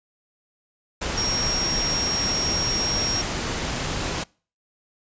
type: tone in noise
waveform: sine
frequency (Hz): 5588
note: F8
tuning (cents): 0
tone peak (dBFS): -23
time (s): 1.17-3.22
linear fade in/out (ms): 10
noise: pink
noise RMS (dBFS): -27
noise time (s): 1.01-4.24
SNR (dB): +1
effects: noise-tail reverb RT60 0.4 s tail -26 dB re dry + resampled to 16000 Hz